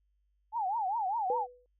sine tone with vibrato, 833 Hz, G#5, 5 cents sharp, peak -29 dBFS, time 0.52-1.47 s, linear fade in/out 50 ms, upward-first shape triangle, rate 5 Hz, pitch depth 260 cents each way
sine tone with exponential decay, 493.9 Hz, B4, in tune, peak -27 dBFS, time 1.3-1.66 s, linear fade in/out 1 ms, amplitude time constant 77 ms
effects added 50 Hz sine -70 dBFS peak until 1.79 s

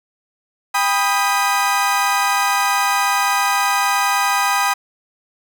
30% pulse chord, G augmented, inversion none, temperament equal with one note detuned, 798.2 / 987.8 / 1244.5 Hz, G5 / B5 / D#6, +31 / 0 / 0 cents, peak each -17 dBFS, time 0.74-4.74 s, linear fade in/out 10 ms, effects none

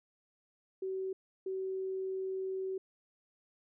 sine tone bursts at uneven times, 379.8 Hz, F#4, 45 cents sharp, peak -34 dBFS, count 2, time 0.82-1.13 / 1.46-2.78 s, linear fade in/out 5 ms, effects none

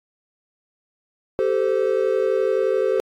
triangle tone cluster, 387.4 / 439 / 518 Hz, G4 / A4 / C5, -20 / -4 / -17 cents, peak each -20 dBFS, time 1.39-3 s, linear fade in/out 0 ms, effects AAC 64 kbps

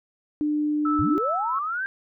sine tone, 299.2 Hz, D4, 32 cents sharp, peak -21 dBFS, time 0.41-1.18 s, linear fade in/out 0 ms
sine tone with tremolo, 1312 Hz, E6, 9 cents flat, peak -23 dBFS, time 0.85-1.59 s, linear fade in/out 5 ms, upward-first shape sine, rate 2.9 Hz, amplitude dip 35%
sine linear sweep, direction up, 64 to 1613 Hz, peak -25 dBFS, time 0.99-1.86 s, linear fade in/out 0 ms
effects none

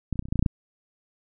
clicks, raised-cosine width 5 ms, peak -14 / -26 / -10 / -30 / -23 / -29 / -12 / -14 / -8 / -8 / -9 dBFS, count 11, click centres 0.127 / 0.157 / 0.193 / 0.225 / 0.255 / 0.286 / 0.325 / 0.357 / 0.393 / 0.426 / 0.462 s, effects none

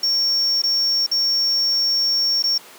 triangle tone with dropouts, 5500 Hz, F8, 27 cents flat, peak -15 dBFS, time 0.03-2.58 s, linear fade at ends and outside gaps 5 ms, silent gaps 0.62-0.636 / 1.065-1.114 / 2.425-2.438 s, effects pink hiss -42 dBFS RMS until 2.78 s + high-pass 400 Hz 12 dB/octave

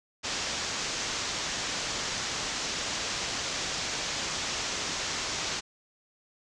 white low-pass noise, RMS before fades -33 dBFS, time 0.23-5.61 s, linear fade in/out 20 ms, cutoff 7000 Hz, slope 48 dB/octave, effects none

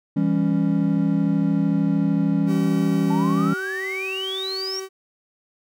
triangle chord, C# diminished, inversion first, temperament just, 166.31 / 199.57 / 277.2 Hz, E3 / G3 / C#4, +16 / +31 / 0 cents, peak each -20 dBFS, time 0.16-3.54 s, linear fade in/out 10 ms
45% pulse tone, 381.8 Hz, G4, 46 cents flat, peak -30 dBFS, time 2.46-4.89 s, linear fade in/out 50 ms
sine exponential sweep, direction up, 860 to 5720 Hz, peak -26 dBFS, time 3.1-4.8 s, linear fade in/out 5 ms
effects none

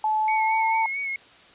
sine tone with pitch glide, 864 to 894 Hz, A5 to A5, -32 to +27 cents, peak -20 dBFS, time 0.04-0.86 s, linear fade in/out 2 ms, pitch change +59 cents, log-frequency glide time 0.2-0.7 s
sine tone with vibrato, 2204 Hz, C#7, 11 cents flat, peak -26 dBFS, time 0.28-1.16 s, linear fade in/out 2 ms, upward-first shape sine, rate 4.5 Hz, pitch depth 36 cents each way
effects white hiss -51 dBFS RMS until 1.54 s + resampled to 8000 Hz

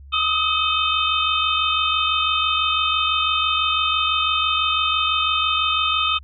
sine tone cluster, 1234 / 1280 / 2557 / 3086 / 3624 Hz, D#6 / D#6 / D#7 / G7 / A#7, -15 / +49 / +47 / -28 / -50 cents, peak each -24 dBFS, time 0.12-6.19 s, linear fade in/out 20 ms, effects added 69 Hz sine -39 dBFS peak until 6.23 s

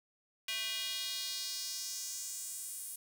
square tone with high-pass filter sweep, 220.6 Hz, A3, 5 cents sharp, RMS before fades -40 dBFS, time 0.48-2.96 s, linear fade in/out 5 ms, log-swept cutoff 2700 to 10000 Hz, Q 2.3, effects 10-bit

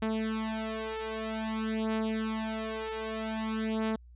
sawtooth beating tone pair, 220 / 220.52 Hz, A3 / A3, 0 / +4 cents, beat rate 0.52 Hz, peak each -30 dBFS, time 0.02-3.96 s, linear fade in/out 5 ms, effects added 60 Hz sine -50 dBFS peak until 4.15 s + resampled to 8000 Hz

